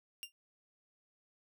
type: tone with exponential decay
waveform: sawtooth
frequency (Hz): 2794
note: F7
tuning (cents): 0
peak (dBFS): -34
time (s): 0.23-0.32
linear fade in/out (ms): 0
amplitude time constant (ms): 18
effects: none